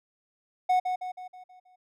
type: tone with echo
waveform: triangle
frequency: 735 Hz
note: F#5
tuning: 12 cents flat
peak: -18 dBFS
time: 0.69-0.8 s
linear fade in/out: 10 ms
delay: 160 ms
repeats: 6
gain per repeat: -6 dB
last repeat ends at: 1.76 s
effects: none